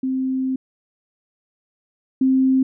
sine tone pair in turn, 261.6 / 262.8 Hz, C4 / C4, 0 / +8 cents, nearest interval unison, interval 8 cents, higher second, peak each -19 / -13 dBFS, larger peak second, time 0.03-0.56 / 2.21-2.63 s, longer first, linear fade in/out 5 ms, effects none

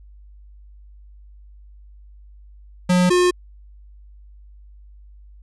square tone pair in turn, 180.2 / 358.5 Hz, F#3 / F4, -45 / +45 cents, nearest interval octave, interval 1190 cents, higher second, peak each -14 dBFS, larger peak neither, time 2.89-3.1 / 3.1-3.31 s, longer neither, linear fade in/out 10 ms, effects added 50 Hz sine -42 dBFS peak until 5.42 s + resampled to 24000 Hz

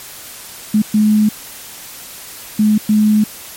sine tone bursts at uneven times, 212.9 Hz, G#3, 43 cents sharp, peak -8 dBFS, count 4, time 0.74-0.82 / 0.94-1.29 / 2.59-2.78 / 2.89-3.24 s, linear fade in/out 5 ms, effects white hiss -33 dBFS RMS until 3.56 s + MP3 64 kbps

